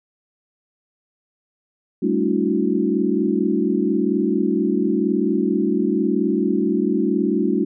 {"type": "tone cluster", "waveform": "sine", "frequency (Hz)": [197.1, 221.4, 285.6, 323.7, 364.7], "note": ["G3", "A3", "D4", "E4", "F#4"], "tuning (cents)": [10, 11, -48, -31, -25], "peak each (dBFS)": -23, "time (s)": [2.02, 7.65], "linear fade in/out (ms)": 10, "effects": []}